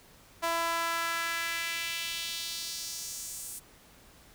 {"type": "tone with high-pass filter sweep", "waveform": "sawtooth", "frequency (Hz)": 334, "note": "E4", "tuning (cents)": 23, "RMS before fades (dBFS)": -34, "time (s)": [0.42, 3.6], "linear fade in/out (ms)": 20, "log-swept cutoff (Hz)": [810, 9200], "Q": 1.8, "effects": ["pink hiss -57 dBFS RMS until 4.34 s"]}